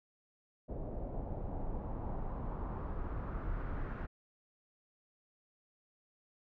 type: noise with low-pass filter sweep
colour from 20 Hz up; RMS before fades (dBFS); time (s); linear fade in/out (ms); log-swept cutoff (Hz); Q
brown; -39; 0.68-4.07; 20; 590 to 1600; 2.2
effects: none